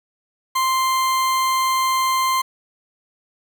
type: tone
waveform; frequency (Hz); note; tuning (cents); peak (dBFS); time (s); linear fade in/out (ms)
40% pulse; 1046.5; C6; 0; -16; 0.55-2.42; 10
effects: 7-bit